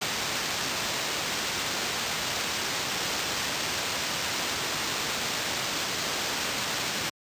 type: noise with sample-and-hold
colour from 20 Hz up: white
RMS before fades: -30 dBFS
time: 0.01-7.1 s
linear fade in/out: 10 ms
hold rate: 11025 Hz
effects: high-pass 80 Hz 12 dB/octave + resampled to 32000 Hz